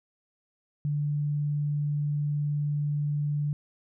sine tone, 146.83 Hz, D3, in tune, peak -25 dBFS, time 0.85-3.53 s, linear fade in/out 0 ms, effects none

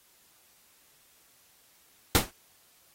pink noise with exponential decay, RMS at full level -17 dBFS, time 2.15-2.31 s, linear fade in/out 0 ms, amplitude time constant 34 ms, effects white hiss -62 dBFS RMS until 2.94 s + AAC 48 kbps

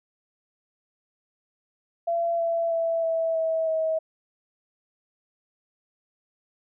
sine tone with pitch steps, 678 / 670.2 / 662.5 / 654.9 / 647.4 / 639.9 Hz, E5 / E5 / E5 / E5 / E5 / D#5, +49 / +29 / +9 / -11 / -31 / +48 cents, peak -22 dBFS, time 2.07-3.99 s, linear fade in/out 10 ms, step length 320 ms, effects none

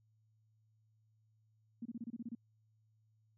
sine tone bursts, 232.6 Hz, A#3, 4 cents flat, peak -40 dBFS, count 9, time 1.82-2.351 s, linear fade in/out 5 ms, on 35 ms, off 27 ms, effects added 109 Hz sine -70 dBFS peak until 3.37 s

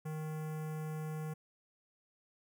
square tone with notch filter, 155.56 Hz, D#3, in tune, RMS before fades -40 dBFS, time 0.05-1.34 s, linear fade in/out 10 ms, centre 4000 Hz, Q 0.54, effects none

